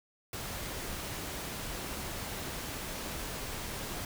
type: noise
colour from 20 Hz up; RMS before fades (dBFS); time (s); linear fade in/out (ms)
pink; -39; 0.33-4.05; 2
effects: none